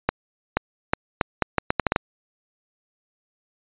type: accelerating click train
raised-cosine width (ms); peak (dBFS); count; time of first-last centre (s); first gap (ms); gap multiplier
0.5; -3; 11; 0.09-1.961; 480; 0.76
effects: resampled to 8000 Hz